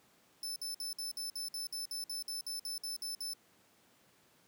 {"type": "tone bursts", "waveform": "sawtooth", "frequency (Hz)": 5274, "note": "E8", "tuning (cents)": 0, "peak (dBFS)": -35, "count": 16, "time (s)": [0.43, 3.335], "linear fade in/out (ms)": 2, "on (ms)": 130, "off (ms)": 55, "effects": ["pink hiss -67 dBFS RMS until 4.47 s", "high-pass 150 Hz 12 dB/octave"]}